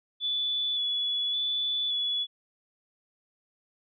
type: tone with vibrato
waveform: sine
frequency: 3438 Hz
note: A7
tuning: 41 cents flat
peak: -26 dBFS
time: 0.2-2.27 s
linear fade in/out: 50 ms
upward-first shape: square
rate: 0.88 Hz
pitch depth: 15 cents each way
effects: none